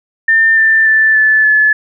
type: tone with pitch steps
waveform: sine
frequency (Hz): 1800 / 1780.4 / 1760.9 / 1741.7 / 1722.7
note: A6 / A6 / A6 / A6 / A6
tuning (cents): +39 / +20 / +1 / -18 / -37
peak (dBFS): -6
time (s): 0.28-1.73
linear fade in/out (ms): 5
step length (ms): 290
effects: none